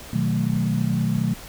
sine chord, B dominant seventh, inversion none, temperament equal, 123.47 / 155.56 / 185 / 220 Hz, B2 / D#3 / F#3 / A3, 0 / 0 / 0 / 0 cents, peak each -25 dBFS, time 0.13-1.34 s, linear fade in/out 5 ms, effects pink hiss -40 dBFS RMS until 1.48 s

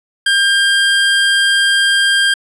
25% pulse tone, 1599 Hz, G6, 34 cents sharp, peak -6 dBFS, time 0.26-2.34 s, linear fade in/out 5 ms, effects low-pass 9000 Hz 12 dB/octave

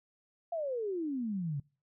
sine exponential sweep, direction down, 698.5 to 135.1 Hz, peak -32 dBFS, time 0.52-1.6 s, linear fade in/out 5 ms, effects noise-tail reverb RT60 0.4 s tail -26 dB re dry

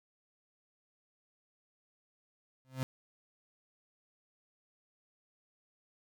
35% pulse tone with exponential growth, 130.81 Hz, C3, in tune, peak -27 dBFS, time 2.65-2.83 s, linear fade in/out 0 ms, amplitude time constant 37 ms, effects none

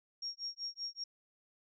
sine tone with tremolo, 5570 Hz, F8, 5 cents flat, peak -36 dBFS, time 0.22-1.04 s, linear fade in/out 5 ms, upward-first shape sine, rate 5.2 Hz, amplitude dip 100%, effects none

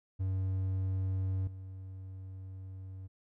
triangle tone with level steps, 94.7 Hz, F#2, 41 cents sharp, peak -28 / -40 dBFS, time 0.19-3.08 s, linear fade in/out 20 ms, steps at 1.47 s, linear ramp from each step 5 ms, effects none

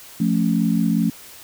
sine chord, F augmented, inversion none, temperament equal, 174.61 / 220 / 277.2 Hz, F3 / A3 / C#4, 0 / 0 / 0 cents, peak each -20 / -19 / -23 dBFS, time 0.2-1.1 s, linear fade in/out 5 ms, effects white hiss -42 dBFS RMS until 1.43 s

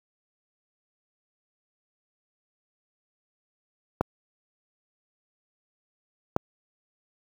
clicks, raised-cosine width 1 ms, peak -8 dBFS, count 2, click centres 4.01 / 6.364 s, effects high-pass 60 Hz 12 dB/octave + 7-bit

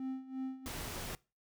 triangle tone with tremolo, 262.5 Hz, C4, 6 cents sharp, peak -33 dBFS, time 0-0.68 s, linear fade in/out 2 ms, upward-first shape sine, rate 2.9 Hz, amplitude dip 80%
pink noise, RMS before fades -42 dBFS, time 0.66-1.15 s, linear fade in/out 0 ms
effects noise-tail reverb RT60 0.3 s tail -23 dB re dry

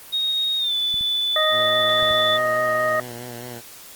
sine tone with pitch glide, 3737 to 3487 Hz, A#7 to A7, +4 to -16 cents, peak -19 dBFS, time 0.12-2.38 s, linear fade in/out 20 ms, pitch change -120 cents, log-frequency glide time 0.58-0.74 s
clicks, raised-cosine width 5 ms, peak -27 dBFS, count 4, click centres 0.942 / 1.01 / 2.028 / 2.11 s
harmonic tone, 622.3 Hz, D#5, in tune, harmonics 1 / 2 / 3, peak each -21 / -23 / -24 dBFS, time 1.36-3 s, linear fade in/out 2 ms
10% pulse tone with vibrato, 121.1 Hz, B2, 34 cents flat, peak -25 dBFS, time 1.5-3.62 s, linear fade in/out 50 ms, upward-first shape sine, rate 4.7 Hz, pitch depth 48 cents each way
effects white hiss -42 dBFS RMS until 3.95 s + Opus 32 kbps

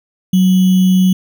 sine tone with sample-and-hold, 185.7 Hz, F#3, 7 cents sharp, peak -7 dBFS, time 0.33-1.13 s, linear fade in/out 5 ms, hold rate 3150 Hz, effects none

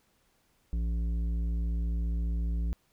sine tone with tanh clipping, 57.2 Hz, A#1, 32 cents flat, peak -29 dBFS, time 0.73-2.73 s, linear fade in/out 0 ms, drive 10 dB, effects pink hiss -70 dBFS RMS until 2.92 s

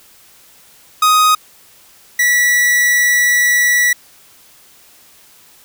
45% pulse tone pair in turn, 1251 / 1946.9 Hz, D#6 / B6, +9 / -25 cents, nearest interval minor sixth, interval 766 cents, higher second, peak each -8 / -10 dBFS, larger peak first, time 1.02-1.35 / 2.19-3.93 s, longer second, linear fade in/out 5 ms, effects white hiss -46 dBFS RMS until 5.64 s

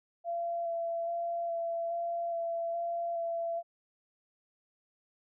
sine tone with vibrato, 678 Hz, E5, 49 cents sharp, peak -31 dBFS, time 0.24-3.63 s, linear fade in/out 50 ms, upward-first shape square, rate 1.2 Hz, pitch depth 12 cents each way, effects none

